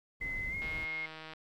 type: noise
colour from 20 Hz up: brown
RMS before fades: -44 dBFS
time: 0.2-0.86 s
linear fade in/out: 20 ms
type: tone with pitch glide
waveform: sine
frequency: 2044 to 2148 Hz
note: C7 to C7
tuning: -41 to +45 cents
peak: -35 dBFS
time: 0.21-1.06 s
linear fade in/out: 5 ms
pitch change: +86 cents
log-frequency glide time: 0.49-0.55 s
type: click train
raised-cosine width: 0.3 ms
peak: -30 dBFS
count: 114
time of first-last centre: 0.62-1.335 s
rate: 158 Hz
effects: none